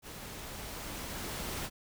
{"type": "noise with level ramp", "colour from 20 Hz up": "pink", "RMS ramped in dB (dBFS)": [-46, -37], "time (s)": [0.02, 1.7], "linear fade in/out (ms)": 50, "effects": []}